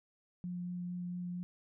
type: tone with vibrato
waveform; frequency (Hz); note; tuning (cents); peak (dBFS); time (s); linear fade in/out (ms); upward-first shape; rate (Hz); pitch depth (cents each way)
sine; 177.6; F3; +29; -37; 0.44-1.43; 0; sine; 4.4; 8
effects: none